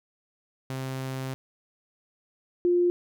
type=tone pair in turn; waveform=sawtooth / sine; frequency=131.9 / 352.1 Hz; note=C3 / F4; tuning=+14 / +14 cents; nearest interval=octave + perfect fourth; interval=1700 cents; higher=second; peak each=-27 / -19 dBFS; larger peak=second; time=0.7-1.34 / 2.65-2.9 s; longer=first; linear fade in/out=0 ms; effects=none